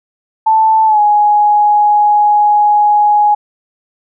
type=tone with pitch glide; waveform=sine; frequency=880 to 834 Hz; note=A5 to G#5; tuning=0 to +7 cents; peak=-6 dBFS; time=0.46-3.35 s; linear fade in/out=10 ms; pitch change=-93 cents; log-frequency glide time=0.86-1 s; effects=none